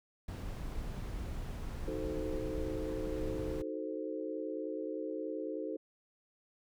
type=noise; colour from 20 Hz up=brown; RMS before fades=-40 dBFS; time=0.28-3.62 s; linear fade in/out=5 ms
type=chord; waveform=sine; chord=D# diminished seventh; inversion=none; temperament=equal; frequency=311.1 / 370 / 440 / 523.3 Hz; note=D#4 / F#4 / A4 / C5; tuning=0 / 0 / 0 / 0 cents; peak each=-40 / -44 / -41 / -42 dBFS; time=1.87-5.77 s; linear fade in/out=10 ms
effects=none